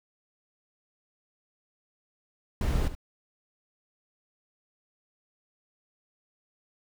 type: noise with echo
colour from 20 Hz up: brown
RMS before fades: -26 dBFS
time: 2.61-2.88 s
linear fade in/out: 2 ms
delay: 71 ms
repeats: 1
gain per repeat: -12 dB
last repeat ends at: 2.951 s
effects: none